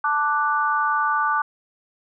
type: chord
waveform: sine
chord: D major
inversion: second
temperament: equal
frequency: 880 / 1174.7 / 1480 Hz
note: A5 / D6 / F#6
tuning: 0 / 0 / 0 cents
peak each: -24 / -21 / -24 dBFS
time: 0.04-1.42 s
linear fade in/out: 5 ms
effects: none